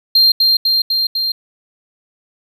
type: tone with echo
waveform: triangle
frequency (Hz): 4186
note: C8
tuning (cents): 0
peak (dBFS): -6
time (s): 0.15-0.32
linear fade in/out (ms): 5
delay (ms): 250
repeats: 4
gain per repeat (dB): -2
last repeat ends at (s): 1.32
effects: none